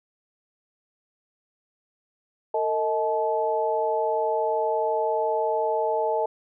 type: tone cluster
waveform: sine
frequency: 451.4 / 631 / 863 Hz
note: A4 / D#5 / A5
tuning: +44 / +24 / -34 cents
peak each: -26 dBFS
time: 2.54-6.26 s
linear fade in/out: 5 ms
effects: none